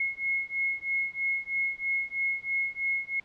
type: beating tone pair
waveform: sine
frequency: 2167 / 2170.1 Hz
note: C#7 / C#7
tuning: -40 / -37 cents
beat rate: 3.1 Hz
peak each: -30 / -30 dBFS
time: 0-3.2 s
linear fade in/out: 5 ms
effects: pink hiss -60 dBFS RMS until 3.24 s + low-pass 4000 Hz 12 dB/octave